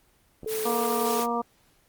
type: clicks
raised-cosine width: 2 ms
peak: -28 dBFS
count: 2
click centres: 0.433 / 0.445 s
type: tone with vibrato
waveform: sine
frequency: 436.7 Hz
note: A4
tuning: 13 cents flat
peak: -28 dBFS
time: 0.46-1.2 s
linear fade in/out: 2 ms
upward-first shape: sine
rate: 3.6 Hz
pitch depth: 12 cents each way
type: high-pass noise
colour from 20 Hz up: white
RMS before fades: -33 dBFS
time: 0.47-1.27 s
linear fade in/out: 50 ms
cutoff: 170 Hz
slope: 12 dB/octave
type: harmonic tone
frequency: 236 Hz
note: A#3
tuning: 22 cents sharp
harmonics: 1 / 2 / 3 / 4 / 5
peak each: -31 / -31 / -31 / -31 / -31 dBFS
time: 0.65-1.42 s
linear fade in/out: 10 ms
effects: pink hiss -63 dBFS RMS until 1.88 s + Opus 24 kbps